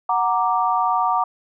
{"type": "chord", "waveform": "sine", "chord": "Gb augmented", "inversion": "none", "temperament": "equal", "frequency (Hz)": [740, 932.3, 1174.7], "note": ["Gb5", "Bb5", "D6"], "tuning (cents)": [0, 0, 0], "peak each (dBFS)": -21, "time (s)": [0.09, 1.24], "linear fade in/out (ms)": 5, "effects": []}